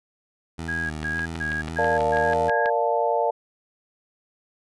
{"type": "tone with vibrato", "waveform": "15% pulse", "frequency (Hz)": 79.6, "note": "D#2", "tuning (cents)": 40, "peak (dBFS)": -24, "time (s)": [0.58, 2.5], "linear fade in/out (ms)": 10, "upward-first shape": "square", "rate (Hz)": 1.8, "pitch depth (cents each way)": 53}
{"type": "tone bursts", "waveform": "sine", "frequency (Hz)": 1644, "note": "G#6", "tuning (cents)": -18, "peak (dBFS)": -25, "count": 6, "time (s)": [0.68, 2.7], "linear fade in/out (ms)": 10, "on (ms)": 220, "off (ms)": 140}
{"type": "click train", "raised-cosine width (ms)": 0.3, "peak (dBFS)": -16, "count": 11, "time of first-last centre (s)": [1.03, 2.659], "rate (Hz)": 6.14}
{"type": "chord", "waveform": "sine", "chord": "Bb major seventh", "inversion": "none", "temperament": "equal", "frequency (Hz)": [466.2, 587.3, 698.5, 880], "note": ["Bb4", "D5", "F5", "A5"], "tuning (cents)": [0, 0, 0, 0], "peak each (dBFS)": -25, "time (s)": [1.78, 3.31], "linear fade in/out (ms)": 10}
{"effects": ["resampled to 24000 Hz"]}